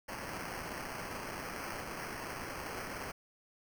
violet noise with sample-and-hold, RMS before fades -42 dBFS, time 0.08-3.12 s, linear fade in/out 10 ms, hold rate 3675 Hz, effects none

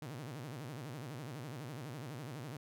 sawtooth tone with vibrato, 135.4 Hz, C#3, 40 cents flat, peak -39 dBFS, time 0.02-2.57 s, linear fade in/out 2 ms, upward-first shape sine, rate 12 Hz, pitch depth 280 cents each way, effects none

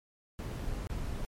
brown noise with dropouts, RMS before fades -36 dBFS, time 0.39-1.25 s, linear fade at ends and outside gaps 0 ms, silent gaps 0.588-0.593 / 0.732-0.736 / 0.87-0.898 s, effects MP3 64 kbps

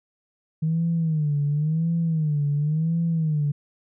sine tone with vibrato, 155.56 Hz, D#3, in tune, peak -19 dBFS, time 0.62-3.52 s, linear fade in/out 10 ms, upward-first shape sine, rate 0.94 Hz, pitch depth 130 cents each way, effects tanh soft clip ceiling -15 dBFS

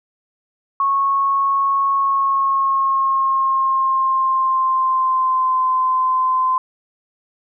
sine tone with pitch glide, 1100 to 1032.3 Hz, C#6 to C6, -14 to -24 cents, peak -14 dBFS, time 0.8-6.58 s, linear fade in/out 2 ms, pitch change -110 cents, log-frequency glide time 1.92-5.61 s, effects none

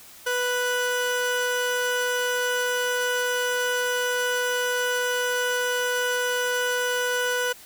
35% pulse tone pair together, 493.9 / 1480 Hz, B4 / F#6, 0 / 0 cents, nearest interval octave + perfect fifth, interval 1900 cents, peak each -24 dBFS, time 0.26-7.53 s, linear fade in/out 10 ms, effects white hiss -47 dBFS RMS until 7.65 s

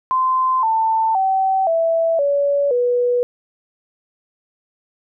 sine tone with pitch steps, 1035 / 890.7 / 766.5 / 659.6 / 567.6 / 488.5 Hz, C6 / A5 / G5 / E5 / C#5 / B4, -19 / +21 / -39 / +1 / +41 / -19 cents, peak -14 dBFS, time 0.11-3.23 s, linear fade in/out 0 ms, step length 520 ms, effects none

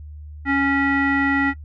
square tone with low-pass filter, 277.2 Hz, C#4, in tune, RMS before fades -19 dBFS, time 0.45-1.54 s, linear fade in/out 50 ms, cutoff 1800 Hz, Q 7.9, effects noise-tail reverb RT60 0.1 s tail -19 dB re dry + added 75 Hz sine -34 dBFS peak until 1.64 s

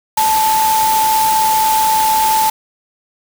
sine tone in noise, 877 Hz, A5, 6 cents flat, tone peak -11 dBFS, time 0.17-2.5 s, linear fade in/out 5 ms, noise white, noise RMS -20 dBFS, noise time 0.17-2.5 s, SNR +6 dB, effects none

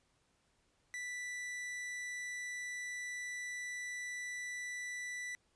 45% pulse tone, 1973 Hz, B6, 2 cents flat, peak -40 dBFS, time 0.94-5.35 s, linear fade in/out 0 ms, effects pink hiss -75 dBFS RMS until 5.55 s + resampled to 22050 Hz

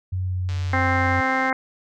sine tone with pitch glide, 92.5 to 91.49 Hz, F#2 to F#2, 0 to -19 cents, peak -22 dBFS, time 0.12-1.21 s, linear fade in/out 10 ms, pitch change -19 cents, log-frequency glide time 0.24-0.35 s
click train, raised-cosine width 0.2 ms, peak -22 dBFS, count 148, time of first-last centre 0.49-1.497 s, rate 146 Hz
harmonic tone, 262.3 Hz, C4, 4 cents sharp, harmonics 1 / 2 / 3 / 4 / 5 / 6 / 7 / 8, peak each -27 / -29 / -25 / -28 / -29 / -27 / -29 / -27 dBFS, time 0.73-1.53 s, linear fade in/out 2 ms
effects none

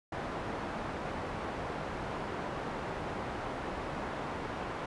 white low-pass noise, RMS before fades -38 dBFS, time 0.12-4.86 s, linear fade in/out 5 ms, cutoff 1000 Hz, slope 12 dB/octave, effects resampled to 24000 Hz

